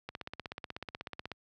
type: click train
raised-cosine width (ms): 0.3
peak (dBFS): -23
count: 21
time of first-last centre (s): 0.09-1.317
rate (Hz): 16.3
effects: high-pass 60 Hz 12 dB/octave